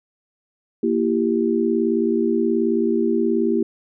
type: chord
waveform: sine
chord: E diminished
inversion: second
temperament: equal with one note detuned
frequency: 233.1 / 333.3 / 392 Hz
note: Bb3 / E4 / G4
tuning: 0 / +19 / 0 cents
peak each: -21 dBFS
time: 0.83-3.63 s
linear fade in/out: 5 ms
effects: none